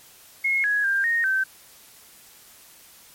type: tone with pitch steps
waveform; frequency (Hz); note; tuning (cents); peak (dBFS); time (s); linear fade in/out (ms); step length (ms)
sine; 2164 / 1668 / 1592 / 1856 / 1548; C#7 / G#6 / G6 / A#6 / G6; -42 / +7 / +26 / -8 / -22; -19; 0.44-1.44; 10; 200
effects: white hiss -50 dBFS RMS until 3.14 s + MP3 64 kbps